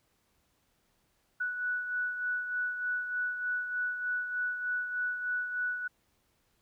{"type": "beating tone pair", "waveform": "sine", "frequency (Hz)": [1477, 1480.3], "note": ["F#6", "F#6"], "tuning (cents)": [-3, 0], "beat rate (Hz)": 3.3, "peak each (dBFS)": [-31, -40], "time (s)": [1.4, 5.88], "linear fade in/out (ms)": 10, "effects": ["pink hiss -73 dBFS RMS until 6.61 s"]}